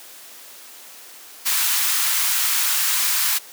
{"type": "high-pass noise", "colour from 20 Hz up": "white", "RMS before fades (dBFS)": -20, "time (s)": [1.45, 3.39], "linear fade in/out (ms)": 20, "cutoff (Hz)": 990, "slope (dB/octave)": 24, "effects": ["white hiss -42 dBFS RMS until 3.52 s", "high-pass 300 Hz 12 dB/octave"]}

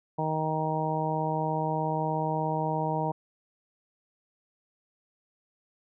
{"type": "harmonic tone", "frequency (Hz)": 156.8, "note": "D#3", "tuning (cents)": 14, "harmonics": [1, 2, 3, 4, 5, 6], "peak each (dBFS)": [-31, -36, -35, -34, -33, -32], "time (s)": [0.18, 3.12], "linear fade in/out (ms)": 10, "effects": []}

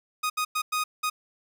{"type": "tone bursts at uneven times", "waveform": "sawtooth", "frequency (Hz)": 1244.5, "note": "D#6", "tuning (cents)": 0, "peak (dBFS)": -21, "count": 5, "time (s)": [[0.23, 0.3], [0.37, 0.45], [0.55, 0.62], [0.72, 0.84], [1.03, 1.1]], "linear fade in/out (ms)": 10, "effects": []}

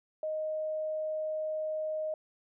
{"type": "tone", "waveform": "sine", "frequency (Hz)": 622.3, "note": "D#5", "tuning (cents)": 0, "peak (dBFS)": -31, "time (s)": [0.23, 2.14], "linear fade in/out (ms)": 2, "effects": []}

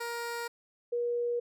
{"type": "tone pair in turn", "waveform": ["15% pulse", "sine"], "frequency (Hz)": [470.5, 478.7], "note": ["A#4", "A#4"], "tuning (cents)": [16, 46], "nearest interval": "unison", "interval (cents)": 30, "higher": "second", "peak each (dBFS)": [-28, -28], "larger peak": "neither", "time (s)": [[0, 0.48], [0.92, 1.4]], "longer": "neither", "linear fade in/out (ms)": 10, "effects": []}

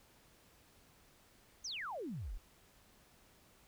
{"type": "exponential sweep", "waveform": "sine", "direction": "down", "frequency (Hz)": [6645, 30.85], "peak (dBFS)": -40, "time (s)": [1.64, 2.38], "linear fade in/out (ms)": 10, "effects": ["pink hiss -66 dBFS RMS until 3.67 s"]}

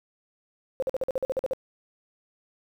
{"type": "tone bursts", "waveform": "sine", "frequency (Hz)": 525, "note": "C5", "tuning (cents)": 6, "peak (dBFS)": -23, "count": 11, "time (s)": [0.8, 1.534], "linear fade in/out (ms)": 0, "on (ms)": 24, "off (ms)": 47, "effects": ["9-bit"]}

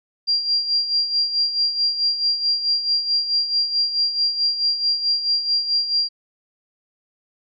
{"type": "tone with tremolo", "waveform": "sine", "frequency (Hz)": 4763, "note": "D8", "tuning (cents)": 24, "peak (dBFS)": -15, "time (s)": [0.27, 6.09], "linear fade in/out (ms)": 20, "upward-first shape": "sine", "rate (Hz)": 4.6, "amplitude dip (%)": 65, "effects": []}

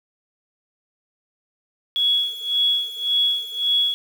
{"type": "tone with tremolo", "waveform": "sine", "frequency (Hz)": 3358, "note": "G#7", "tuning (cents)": 18, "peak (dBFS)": -15, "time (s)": [1.96, 3.94], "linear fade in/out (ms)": 0, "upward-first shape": "sine", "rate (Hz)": 1.8, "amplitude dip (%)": 85, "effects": ["7-bit"]}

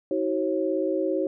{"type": "tone cluster", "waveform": "sine", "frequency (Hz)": [319.5, 377.1, 543], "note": ["D#4", "F#4", "C#5"], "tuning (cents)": [46, 33, -36], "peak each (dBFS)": -27, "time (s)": [0.11, 1.27], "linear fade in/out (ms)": 2, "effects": []}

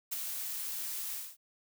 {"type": "noise with ADSR envelope", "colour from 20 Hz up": "blue", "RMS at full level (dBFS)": -33, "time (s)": [0.11, 1.37], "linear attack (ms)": 19, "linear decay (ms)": 13, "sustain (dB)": -5, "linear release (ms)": 240, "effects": []}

